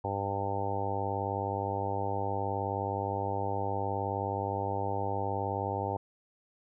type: harmonic tone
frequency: 99.3 Hz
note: G2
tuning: 23 cents sharp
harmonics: 1 / 2 / 3 / 4 / 5 / 6 / 7 / 8 / 9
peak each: -36 / -44 / -42 / -40 / -38 / -41 / -41 / -36 / -37 dBFS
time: 0.04-5.97 s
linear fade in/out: 5 ms
effects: none